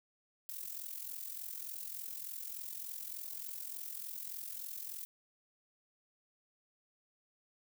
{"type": "noise with amplitude modulation", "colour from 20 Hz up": "violet", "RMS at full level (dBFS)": -41, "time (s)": [0.49, 5.05], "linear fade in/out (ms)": 0, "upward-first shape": "sine", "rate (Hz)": 43.4, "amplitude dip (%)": 70, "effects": []}